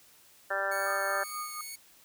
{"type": "harmonic tone", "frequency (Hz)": 196, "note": "G3", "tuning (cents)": 0, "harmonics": [2, 3, 4, 5, 6, 7, 8, 9], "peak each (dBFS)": [-44, -34, -38, -42, -43, -35, -35, -35], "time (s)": [0.5, 1.24], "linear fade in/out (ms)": 10}
{"type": "tone with vibrato", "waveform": "5% pulse", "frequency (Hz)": 2217, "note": "C#7", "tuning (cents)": 0, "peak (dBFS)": -30, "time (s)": [0.71, 1.76], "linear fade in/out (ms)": 10, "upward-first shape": "sine", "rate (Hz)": 2, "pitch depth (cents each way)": 9}
{"type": "tone with tremolo", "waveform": "sine", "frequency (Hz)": 1228, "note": "D#6", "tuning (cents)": -23, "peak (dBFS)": -34, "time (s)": [0.86, 1.61], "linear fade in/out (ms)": 2, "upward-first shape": "sine", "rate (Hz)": 4.2, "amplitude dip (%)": 75}
{"effects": ["white hiss -59 dBFS RMS until 2.04 s"]}